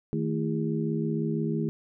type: tone cluster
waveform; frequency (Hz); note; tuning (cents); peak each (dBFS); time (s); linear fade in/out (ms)
sine; 157.1 / 223.2 / 332.1 / 408.2; D#3 / A3 / E4 / G#4; +17 / +25 / +13 / -30; -29 / -30 / -33 / -34; 0.13-1.69; 0
effects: none